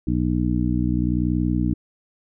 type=harmonic tone; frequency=60.9 Hz; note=B1; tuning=24 cents flat; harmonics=1 / 2 / 3 / 4 / 5; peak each=-25 / -25 / -25 / -25 / -25 dBFS; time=0.07-1.74 s; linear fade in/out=5 ms; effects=none